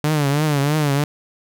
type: tone with vibrato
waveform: sawtooth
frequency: 146.83 Hz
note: D3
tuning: in tune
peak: -12 dBFS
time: 0.04-1.04 s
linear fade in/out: 0 ms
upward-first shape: triangle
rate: 3.1 Hz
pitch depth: 120 cents each way
effects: none